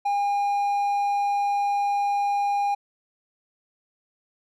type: tone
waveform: triangle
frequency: 810 Hz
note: G#5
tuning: 43 cents flat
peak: -19 dBFS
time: 0.05-2.75 s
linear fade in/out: 10 ms
effects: none